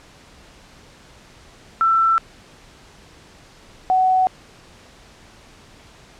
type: tone pair in turn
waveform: sine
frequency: 1336 / 747.2 Hz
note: E6 / F#5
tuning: +23 / +17 cents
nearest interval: minor seventh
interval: 1006 cents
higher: first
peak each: -13 dBFS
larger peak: neither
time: 1.81-2.18 / 3.9-4.27 s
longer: neither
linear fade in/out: 0 ms
effects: pink hiss -47 dBFS RMS until 6.19 s + low-pass 7000 Hz 12 dB/octave